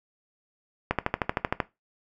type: click train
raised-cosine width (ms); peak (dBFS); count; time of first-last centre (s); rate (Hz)
0.5; -8; 10; 0.91-1.602; 13
effects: noise-tail reverb RT60 0.2 s tail -17 dB re dry